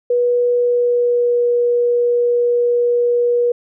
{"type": "tone with pitch glide", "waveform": "sine", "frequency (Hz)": [486.3, 481.3], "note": ["B4", "B4"], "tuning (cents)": [-27, -45], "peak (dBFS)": -12, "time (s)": [0.1, 3.52], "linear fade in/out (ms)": 5, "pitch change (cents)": -18, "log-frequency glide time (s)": [0.52, 1.47], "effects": []}